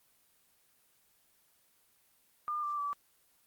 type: tone with pitch steps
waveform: sine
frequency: 1204 / 1178.5 / 1153.6 Hz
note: D6 / D6 / D6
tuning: +43 / +6 / -31 cents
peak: -32 dBFS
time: 2.48-2.93 s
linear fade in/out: 0 ms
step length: 150 ms
effects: white hiss -69 dBFS RMS until 3.46 s + Opus 24 kbps